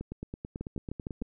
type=two click trains; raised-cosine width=3 ms; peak=-22 / -24 dBFS; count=5 / 12; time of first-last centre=0.61-1.222 / 0.01-1.217 s; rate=6.54 / 9.11 Hz; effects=none